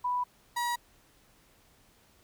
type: tone pair in turn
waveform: sine / 35% pulse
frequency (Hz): 987.8 / 959.1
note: B5 / A#5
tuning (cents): 0 / +49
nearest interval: minor second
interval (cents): 51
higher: first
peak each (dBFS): -27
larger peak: neither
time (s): 0.04-0.24 / 0.56-0.76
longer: neither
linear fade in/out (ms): 10
effects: pink hiss -63 dBFS RMS until 2.23 s